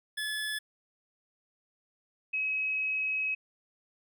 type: tone pair in turn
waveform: 25% pulse / sine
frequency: 1719 / 2554 Hz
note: A6 / D#7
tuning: -41 / +45 cents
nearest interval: perfect fifth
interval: 686 cents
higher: second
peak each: -28 dBFS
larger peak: neither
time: 0.17-0.59 / 2.33-3.35 s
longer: second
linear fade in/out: 10 ms
effects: none